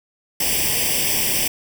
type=noise with comb filter; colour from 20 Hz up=white; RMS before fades=-20 dBFS; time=0.4-1.48 s; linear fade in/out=5 ms; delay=0.37 ms; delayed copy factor=+0.95; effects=none